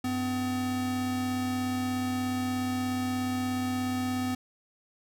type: tone pair together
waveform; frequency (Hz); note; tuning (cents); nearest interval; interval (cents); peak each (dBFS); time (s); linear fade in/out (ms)
square; 96.74 / 253.4; G2 / B3; -22 / +45; octave + perfect fourth; 1667; -38 / -29; 0.04-4.35; 5
effects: none